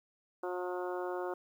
harmonic tone, 180 Hz, F#3, 47 cents flat, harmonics 2 / 3 / 4 / 5 / 6 / 7 / 8, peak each -37 / -41 / -43 / -45 / -47 / -48 / -49 dBFS, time 0.43-1.34 s, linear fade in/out 5 ms, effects 11-bit

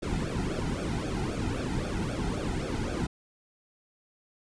brown noise with flanger, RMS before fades -31 dBFS, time 0.02-3.07 s, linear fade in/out 10 ms, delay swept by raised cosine 0.99 to 1.82 ms, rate 3.8 Hz, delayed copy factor -0.85, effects resampled to 22050 Hz

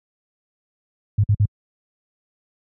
sine tone bursts, 103.1 Hz, G#2, 12 cents flat, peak -12 dBFS, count 3, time 1.18-1.455 s, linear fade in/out 5 ms, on 57 ms, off 52 ms, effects high-pass 60 Hz 12 dB/octave

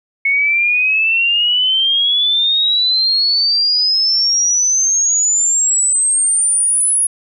sine exponential sweep, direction up, 2195 to 10500 Hz, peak -11 dBFS, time 0.25-7.07 s, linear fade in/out 5 ms, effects none

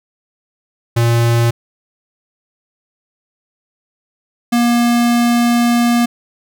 square tone pair in turn, 117.3 / 238 Hz, A#2 / A#3, +11 / +36 cents, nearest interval octave, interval 1225 cents, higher second, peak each -11 dBFS, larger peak neither, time 0.96-1.51 / 4.52-6.06 s, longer second, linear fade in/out 10 ms, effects none

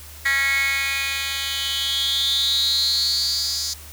10% pulse tone with high-pass filter sweep, 274.3 Hz, C#4, 18 cents flat, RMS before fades -22 dBFS, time 0.25-3.74 s, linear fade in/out 10 ms, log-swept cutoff 2000 to 5300 Hz, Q 9.5, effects added 75 Hz sine -41 dBFS peak until 3.92 s + white hiss -42 dBFS RMS until 3.92 s

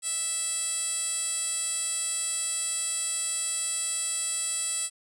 10% pulse tone with band-pass filter, 659.3 Hz, E5, in tune, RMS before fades -30 dBFS, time 0.02-4.9 s, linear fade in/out 50 ms, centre 7800 Hz, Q 8.6, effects none

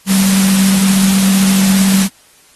sine tone in noise, 192.7 Hz, G3, 29 cents flat, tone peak -9 dBFS, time 0.06-2.09 s, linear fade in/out 50 ms, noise white, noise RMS -17 dBFS, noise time 0.06-2.09 s, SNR +5 dB, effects white hiss -47 dBFS RMS until 2.55 s + AAC 32 kbps

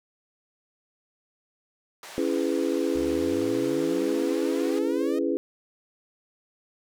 pink band-pass noise, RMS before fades -43 dBFS, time 2.03-4.79 s, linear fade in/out 2 ms, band 600 to 9600 Hz, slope 12 dB/octave
sine chord, C# minor seventh, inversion none, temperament just, 277.2 / 332.6 / 415.8 / 498.9 Hz, C#4 / E4 / G#4 / B4, 0 / +16 / +2 / +17 cents, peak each -28 / -27 / -29 / -30 dBFS, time 2.18-5.37 s, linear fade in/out 0 ms
sawtooth exponential sweep, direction up, 64.4 to 632 Hz, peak -34 dBFS, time 2.95-5.19 s, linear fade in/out 5 ms
effects none

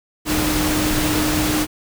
sine tone in noise, 305.3 Hz, D#4, 33 cents flat, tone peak -20 dBFS, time 0.25-1.67 s, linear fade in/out 50 ms, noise pink, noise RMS -21 dBFS, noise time 0.25-1.67 s, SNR -2 dB, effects none

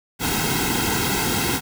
pink noise with comb filter, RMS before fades -22 dBFS, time 0.19-1.61 s, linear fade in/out 50 ms, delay 1.7 ms, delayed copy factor -0.9, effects none

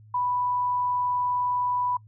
sine tone, 987.8 Hz, B5, in tune, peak -23 dBFS, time 0.14-1.97 s, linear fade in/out 5 ms, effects noise-tail reverb RT60 0.1 s tail -24 dB re dry + added 107 Hz sine -48 dBFS peak until 2.07 s

